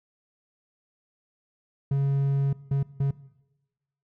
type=tone bursts at uneven times; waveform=triangle; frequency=138.59 Hz; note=C#3; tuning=in tune; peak=-19 dBFS; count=3; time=1.91-2.53 / 2.71-2.83 / 3-3.11 s; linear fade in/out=5 ms; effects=noise-tail reverb RT60 1.0 s tail -19 dB re dry